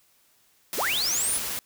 white noise, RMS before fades -31 dBFS, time 0.73-1.59 s, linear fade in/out 0 ms
sine linear sweep, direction up, 145.5 to 10600 Hz, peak -24 dBFS, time 0.77-1.39 s, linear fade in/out 20 ms
effects white hiss -63 dBFS RMS until 1.65 s

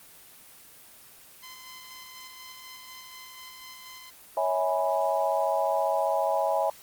10% pulse tone with tremolo, 1029 Hz, C6, 29 cents flat, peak -34 dBFS, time 1.42-4.11 s, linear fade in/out 20 ms, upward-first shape square, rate 4.1 Hz, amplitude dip 25%
sine chord, C# minor seventh, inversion none, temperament equal with one note detuned, 554.4 / 649.1 / 830.6 / 987.8 Hz, C#5 / E5 / G#5 / B5, 0 / -27 / 0 / 0 cents, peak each -29 / -27 / -28 / -32 dBFS, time 4.37-6.7 s, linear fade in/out 2 ms
effects white hiss -51 dBFS RMS until 6.82 s + Opus 24 kbps

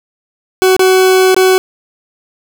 40% pulse tone with dropouts, 374.8 Hz, F#4, 22 cents sharp, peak -5 dBFS, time 0.62-1.58 s, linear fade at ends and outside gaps 0 ms, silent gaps 0.765-0.794 / 1.345-1.365 s, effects none

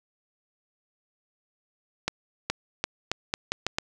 accelerating click train, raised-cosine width 0.2 ms, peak -8 dBFS, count 8, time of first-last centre 2.08-3.785 s, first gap 420 ms, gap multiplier 0.81, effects none

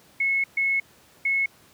sine tone bursts at uneven times, 2187 Hz, C#7, 24 cents flat, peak -20 dBFS, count 3, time 0.2-0.44 / 0.57-0.8 / 1.25-1.46 s, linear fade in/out 5 ms, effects pink hiss -55 dBFS RMS until 1.73 s + high-pass 100 Hz 12 dB/octave

